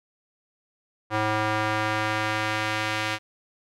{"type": "tone with band-pass filter sweep", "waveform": "square", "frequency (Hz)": 107.9, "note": "A2", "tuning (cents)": -33, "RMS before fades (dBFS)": -26, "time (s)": [1.1, 3.19], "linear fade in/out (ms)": 50, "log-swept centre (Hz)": [1100, 2400], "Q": 0.92, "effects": []}